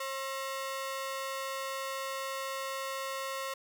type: ring-modulated tone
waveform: sawtooth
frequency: 806 Hz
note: G5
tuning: 48 cents sharp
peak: -28 dBFS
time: 0-3.54 s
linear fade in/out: 5 ms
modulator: 268 Hz
effects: none